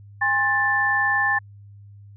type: tone cluster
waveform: sine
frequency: 814 / 1060 / 1762 Hz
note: G#5 / C6 / A6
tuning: -35 / +22 / +2 cents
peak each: -25 / -27 / -19 dBFS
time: 0.21-1.39 s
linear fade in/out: 10 ms
effects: added 101 Hz sine -42 dBFS peak until 2.16 s